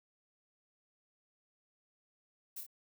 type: noise with echo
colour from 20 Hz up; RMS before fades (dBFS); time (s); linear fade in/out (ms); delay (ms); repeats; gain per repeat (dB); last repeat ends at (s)
violet; -43; 2.56-2.61; 10; 28; 2; -4; 2.666
effects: none